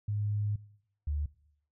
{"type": "tone pair in turn", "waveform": "sine", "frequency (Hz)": [104.1, 73.61], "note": ["G#2", "D2"], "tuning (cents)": [5, 5], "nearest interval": "tritone", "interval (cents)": 600, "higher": "first", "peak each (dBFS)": [-29, -29], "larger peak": "neither", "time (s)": [[0.08, 0.56], [1.07, 1.26]], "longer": "first", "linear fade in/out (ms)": 5, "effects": ["noise-tail reverb RT60 0.7 s tail -20 dB re dry"]}